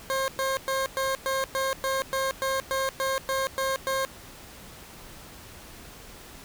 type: tone bursts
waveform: 20% pulse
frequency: 534 Hz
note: C5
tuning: 35 cents sharp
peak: -20 dBFS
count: 14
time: 0.1-4.05 s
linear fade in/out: 0 ms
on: 180 ms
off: 110 ms
effects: pink hiss -46 dBFS RMS until 6.44 s